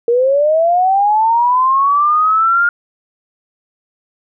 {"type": "linear sweep", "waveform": "sine", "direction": "up", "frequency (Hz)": [462.5, 1422], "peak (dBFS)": -9, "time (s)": [0.08, 2.69], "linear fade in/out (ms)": 2, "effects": []}